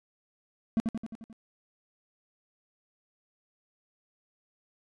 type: tone with echo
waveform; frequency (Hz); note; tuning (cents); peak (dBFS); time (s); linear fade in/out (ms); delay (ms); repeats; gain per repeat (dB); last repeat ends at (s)
triangle; 224.1; A3; +32; -20; 0.77-0.8; 0; 88; 6; -4; 1.328
effects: resampled to 24000 Hz